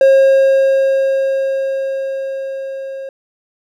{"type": "tone with level ramp", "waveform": "triangle", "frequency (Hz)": 539, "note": "C#5", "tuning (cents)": -49, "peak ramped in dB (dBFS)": [-3, -22], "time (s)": [0.01, 3.09], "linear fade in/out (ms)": 2, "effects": []}